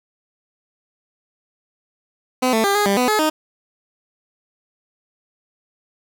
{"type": "tone with pitch steps", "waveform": "15% pulse", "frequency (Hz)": [254.7, 222.3, 399.1, 413.9, 198.8, 249.5, 426.9, 310.1], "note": ["C4", "A3", "G4", "G#4", "G3", "B3", "G#4", "D#4"], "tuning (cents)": [-46, 18, 31, -6, 25, 18, 48, -6], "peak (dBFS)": -9, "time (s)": [2.42, 3.3], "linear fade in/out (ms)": 10, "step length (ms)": 110, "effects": []}